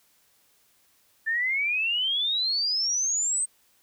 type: exponential sweep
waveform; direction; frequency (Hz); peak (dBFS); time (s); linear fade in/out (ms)
sine; up; 1760 to 8430; -23; 1.26-3.46; 20
effects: white hiss -64 dBFS RMS until 3.82 s